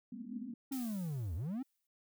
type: band-pass noise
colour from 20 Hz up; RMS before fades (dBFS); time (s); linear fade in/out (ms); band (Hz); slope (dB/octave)
white; -44; 0.12-0.54; 5; 210 to 260; 96
type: linear two-way sweep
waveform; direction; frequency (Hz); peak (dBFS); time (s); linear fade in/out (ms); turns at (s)
triangle; down then up; 277.2 to 74 to 277.2; -34; 0.71-1.63; 10; 1.35
type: noise with exponential decay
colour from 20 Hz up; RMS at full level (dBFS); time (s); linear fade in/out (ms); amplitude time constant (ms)
blue; -46; 0.72-1.87; 2; 250
effects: none